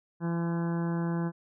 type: harmonic tone with a mistuned harmonic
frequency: 168.9 Hz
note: E3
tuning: 42 cents sharp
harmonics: 1 / 2 / 3 / 4 / 5 / 6 / 7 / 8 / 9 / 10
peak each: -28 / -35 / -43 / -46 / -44 / -44 / -51 / -52 / -47 / -52 dBFS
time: 0.2-1.32 s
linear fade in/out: 50 ms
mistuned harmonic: 6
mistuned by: +16 cents
effects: none